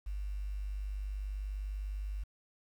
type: tone with quantisation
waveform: sine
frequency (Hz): 49.82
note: G1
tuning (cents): +29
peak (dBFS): -35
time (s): 0.06-2.24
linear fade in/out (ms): 10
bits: 10
effects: none